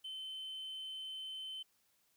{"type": "tone", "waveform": "triangle", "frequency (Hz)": 3070, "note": "G7", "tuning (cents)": -37, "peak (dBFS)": -40, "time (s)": [0.04, 1.63], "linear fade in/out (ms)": 10, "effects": ["tanh soft clip ceiling -37 dBFS", "white hiss -75 dBFS RMS until 2.16 s"]}